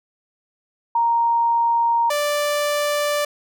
sine / sawtooth tone pair in turn, 932.3 / 587.3 Hz, A#5 / D5, 0 / 0 cents, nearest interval minor sixth, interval 800 cents, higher first, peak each -15 dBFS, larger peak neither, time 0.95-2.1 / 2.1-3.25 s, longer neither, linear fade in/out 5 ms, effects none

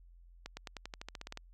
accelerating click train, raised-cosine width 0.2 ms, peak -25 dBFS, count 13, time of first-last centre 0.46-1.374 s, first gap 110 ms, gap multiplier 0.93, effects added 43 Hz sine -55 dBFS peak until 1.53 s

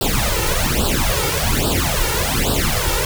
pink noise with flanger, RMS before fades -18 dBFS, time 0.01-3.05 s, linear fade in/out 2 ms, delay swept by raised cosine 0.23 to 2.23 ms, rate 1.2 Hz, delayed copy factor +1, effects none

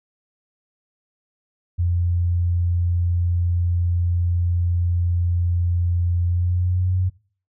sine tone with pitch glide, 87.2 to 92.07 Hz, F2 to F#2, -2 to -8 cents, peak -17 dBFS, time 1.78-7.1 s, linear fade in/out 20 ms, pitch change +94 cents, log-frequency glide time 6.25-6.96 s, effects noise-tail reverb RT60 0.4 s tail -19 dB re dry

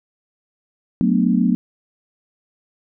sine chord, B minor seventh, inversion second, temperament equal, 185 / 220 / 246.9 / 293.7 Hz, F#3 / A3 / B3 / D4, 0 / 0 / 0 / 0 cents, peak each -18 / -19 / -18 / -24 dBFS, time 1.01-1.55 s, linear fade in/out 0 ms, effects none

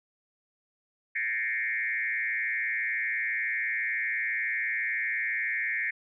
sine tone with frequency modulation, 1985 Hz, B6, 8 cents sharp, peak -27 dBFS, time 1.15-5.91 s, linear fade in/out 10 ms, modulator 112 Hz, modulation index 2.5, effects none

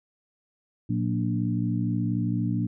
harmonic tone with a mistuned harmonic, 58.6 Hz, A#1, 10 cents sharp, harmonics 2 / 3 / 4 / 5, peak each -27 / -29 / -30 / -31 dBFS, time 0.89-2.67 s, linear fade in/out 10 ms, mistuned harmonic 3, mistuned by +54 cents, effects none

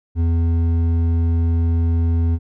triangle tone with hard clipping, 83.5 Hz, E2, 23 cents sharp, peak -16 dBFS, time 0.15-2.39 s, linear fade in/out 50 ms, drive 11 dB, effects none

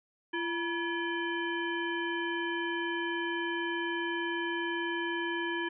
harmonic tone with a mistuned harmonic, 340.5 Hz, F4, 44 cents flat, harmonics 1 / 3 / 5 / 7 / 9, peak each -34 / -38 / -35 / -44 / -42 dBFS, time 0.33-5.69 s, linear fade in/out 10 ms, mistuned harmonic 3, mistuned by -100 cents, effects none

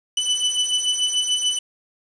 sawtooth beating tone pair, 2986 / 2992.9 Hz, F#7 / F#7, +15 / +19 cents, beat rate 6.9 Hz, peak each -20 / -18 dBFS, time 0.17-1.59 s, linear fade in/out 5 ms, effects resampled to 22050 Hz + 7-bit

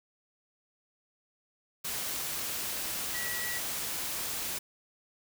sine tone in noise, 1937 Hz, B6, 34 cents flat, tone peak -36 dBFS, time 3.14-3.59 s, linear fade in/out 10 ms, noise white, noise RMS -35 dBFS, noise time 1.84-4.59 s, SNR -4 dB, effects none

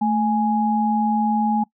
sine tone pair together, 220 / 832.5 Hz, A3 / G#5, 0 / +4 cents, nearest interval octave + major seventh, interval 2304 cents, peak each -19 / -20 dBFS, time 0.01-1.64 s, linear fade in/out 10 ms, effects noise-tail reverb RT60 0.1 s tail -21 dB re dry

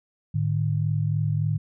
sine tone pair together, 107.31 / 150.8 Hz, A2 / D3, -43 / +46 cents, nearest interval tritone, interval 589 cents, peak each -24 dBFS, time 0.34-1.58 s, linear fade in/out 10 ms, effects none

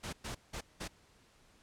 pink noise bursts at uneven times, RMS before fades -41 dBFS, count 4, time 0.03-0.13 / 0.24-0.35 / 0.53-0.61 / 0.8-0.88 s, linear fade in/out 10 ms, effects pink hiss -65 dBFS RMS until 1.62 s + low-pass 9000 Hz 12 dB/octave

